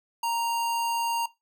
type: tone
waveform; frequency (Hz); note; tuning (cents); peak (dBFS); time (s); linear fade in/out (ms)
square; 931; A#5; -2; -26; 0.23-1.26; 5
effects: noise-tail reverb RT60 0.2 s tail -18 dB re dry